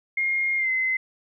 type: tone with pitch glide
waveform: sine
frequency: 2133 to 2053 Hz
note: C7 to C7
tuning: +33 to -33 cents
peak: -21 dBFS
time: 0.17-0.97 s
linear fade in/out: 5 ms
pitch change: -66 cents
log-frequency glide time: 0.57-0.7 s
effects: none